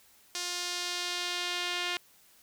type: tone with band-pass filter sweep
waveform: sawtooth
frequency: 353.9 Hz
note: F4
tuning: 23 cents sharp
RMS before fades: -34 dBFS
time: 0.35-1.97 s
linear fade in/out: 0 ms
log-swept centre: 5500 to 3000 Hz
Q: 1.4
effects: white hiss -61 dBFS RMS until 2.42 s

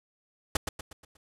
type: noise with echo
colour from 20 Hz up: pink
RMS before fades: -24 dBFS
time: 0.55-0.57 s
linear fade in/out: 5 ms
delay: 120 ms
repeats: 5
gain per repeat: -7 dB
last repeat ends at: 1.17 s
effects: low-pass 11000 Hz 12 dB/octave

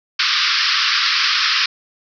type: band-pass noise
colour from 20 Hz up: white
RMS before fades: -17 dBFS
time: 0.19-1.66 s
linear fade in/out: 5 ms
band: 1100 to 5400 Hz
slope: 96 dB/octave
effects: none

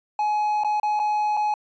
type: tone with dropouts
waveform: triangle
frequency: 843 Hz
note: G#5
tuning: 26 cents sharp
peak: -18 dBFS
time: 0.19-1.54 s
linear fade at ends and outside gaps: 2 ms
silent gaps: 0.636-0.646 / 0.799-0.831 / 0.993-0.998 / 1.369-1.372 s
effects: resampled to 16000 Hz

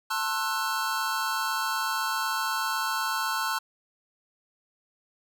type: chord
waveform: square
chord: F# half-diminished seventh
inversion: first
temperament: just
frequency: 888 / 1065.6 / 1332 / 1480 Hz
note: A5 / C6 / E6 / F#6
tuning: +16 / +31 / +18 / 0 cents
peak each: -33 dBFS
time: 0.1-3.59 s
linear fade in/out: 10 ms
effects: none

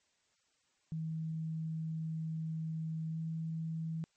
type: tone with pitch glide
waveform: sine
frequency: 160 to 161.67 Hz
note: D#3 to E3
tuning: +49 to -33 cents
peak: -35 dBFS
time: 0.92-4.04 s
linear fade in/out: 0 ms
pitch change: +18 cents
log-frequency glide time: 3.09-3.19 s
effects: white hiss -75 dBFS RMS until 4.16 s + MP3 32 kbps

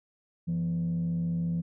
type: tone with frequency modulation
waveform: sine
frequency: 169.3 Hz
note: E3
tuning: 46 cents sharp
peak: -25 dBFS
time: 0.47-1.62 s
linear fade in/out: 20 ms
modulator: 74.2 Hz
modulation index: 0.32
effects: tanh soft clip ceiling -24 dBFS

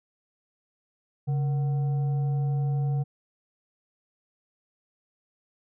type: tone with frequency modulation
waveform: sine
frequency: 140 Hz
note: C#3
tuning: 18 cents sharp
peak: -23 dBFS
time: 1.27-3.04 s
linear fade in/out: 20 ms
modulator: 608 Hz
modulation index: 0.22
effects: none

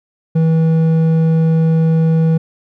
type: tone with hard clipping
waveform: sine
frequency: 161.8 Hz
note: E3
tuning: 32 cents flat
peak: -11 dBFS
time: 0.35-2.38 s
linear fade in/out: 10 ms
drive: 6 dB
effects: none

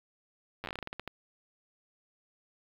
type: slowing click train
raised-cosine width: 0.3 ms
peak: -21 dBFS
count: 14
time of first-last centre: 0.64-1.076 s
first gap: 9 ms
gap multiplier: 1.2
effects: low-pass 4000 Hz 12 dB/octave + 8-bit

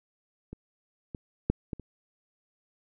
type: clicks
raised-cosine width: 3 ms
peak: -27 / -24 / -10 / -20 / -29 dBFS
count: 5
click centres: 0.53 / 1.148 / 1.5 / 1.732 / 1.797 s
effects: none

